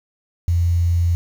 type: tone with quantisation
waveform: sine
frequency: 86 Hz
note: F2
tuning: 26 cents flat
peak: -14 dBFS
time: 0.48-1.15 s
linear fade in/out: 0 ms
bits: 7
effects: none